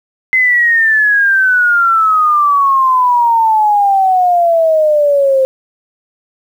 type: exponential sweep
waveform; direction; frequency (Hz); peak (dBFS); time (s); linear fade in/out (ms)
sine; down; 2063 to 523.3; -7; 0.33-5.45; 0
effects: 7-bit